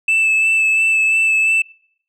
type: tone with vibrato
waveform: sine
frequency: 2631 Hz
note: E7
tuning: 4 cents flat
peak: -9 dBFS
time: 0.08-1.62 s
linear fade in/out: 5 ms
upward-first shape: sine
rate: 2.9 Hz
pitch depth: 16 cents each way
effects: noise-tail reverb RT60 0.7 s tail -26 dB re dry + tanh soft clip ceiling -11 dBFS